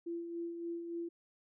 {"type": "tone with tremolo", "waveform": "sine", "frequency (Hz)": 339.4, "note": "F4", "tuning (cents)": -49, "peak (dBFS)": -36, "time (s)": [0.06, 1.09], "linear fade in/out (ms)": 10, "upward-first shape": "sine", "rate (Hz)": 3.5, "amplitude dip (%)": 45, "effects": []}